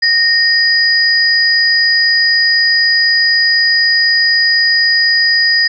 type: tone pair together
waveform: sine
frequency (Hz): 1846 / 4928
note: A#6 / D#8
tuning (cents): -17 / -17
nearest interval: octave + perfect fourth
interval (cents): 1700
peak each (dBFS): -11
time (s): 0.02-5.68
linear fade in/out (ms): 10
effects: none